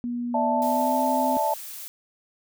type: tone with pitch glide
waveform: sine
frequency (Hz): 241 to 258.3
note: B3 to C4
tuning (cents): -42 to -22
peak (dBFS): -26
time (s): 0.04-1.37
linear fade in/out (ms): 0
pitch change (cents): +120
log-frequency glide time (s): 0.49-0.99
type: chord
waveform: sine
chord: D suspended second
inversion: none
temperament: equal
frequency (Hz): 587.3 / 659.3 / 880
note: D5 / E5 / A5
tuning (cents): 0 / 0 / 0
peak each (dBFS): -28 / -27 / -23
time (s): 0.34-1.54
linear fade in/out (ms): 5
type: noise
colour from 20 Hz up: blue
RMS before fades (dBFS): -38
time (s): 0.62-1.88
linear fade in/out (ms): 0
effects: none